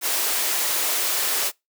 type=high-pass noise; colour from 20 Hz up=white; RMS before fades=-23 dBFS; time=0.01-1.52 s; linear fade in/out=50 ms; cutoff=330 Hz; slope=24 dB/octave; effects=noise-tail reverb RT60 0.2 s tail -25 dB re dry